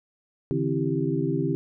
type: tone cluster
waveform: sine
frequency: 140.3 / 159.4 / 266.2 / 331.9 / 391.9 Hz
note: C#3 / D#3 / C4 / E4 / G4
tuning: +21 / +42 / +30 / +12 / 0 cents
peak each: -29 dBFS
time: 0.51-1.55 s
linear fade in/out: 0 ms
effects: none